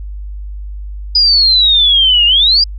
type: exponential two-way sweep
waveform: sine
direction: down then up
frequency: 4978 to 2794 to 4931 Hz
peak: -6 dBFS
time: 1.15-2.64 s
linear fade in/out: 5 ms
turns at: 2.26 s
effects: added 50 Hz sine -22 dBFS peak until 2.78 s